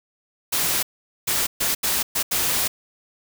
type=noise bursts at uneven times; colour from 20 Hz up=white; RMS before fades=-22 dBFS; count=6; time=0.52-0.83 / 1.27-1.47 / 1.6-1.75 / 1.83-2.03 / 2.15-2.23 / 2.31-2.68 s; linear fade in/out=10 ms; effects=none